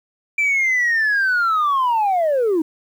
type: linear sweep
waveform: sine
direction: down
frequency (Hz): 2349 to 301.5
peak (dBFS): -13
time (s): 0.38-2.62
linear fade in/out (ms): 5
effects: tanh soft clip ceiling -13 dBFS + 8-bit